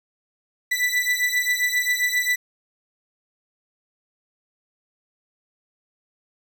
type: beating tone pair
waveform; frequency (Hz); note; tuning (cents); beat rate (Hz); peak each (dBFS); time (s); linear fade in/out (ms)
40% pulse; 1975.5 / 1983; B6 / B6; 0 / +7; 7.5; -22; 0.71-2.36; 10
effects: none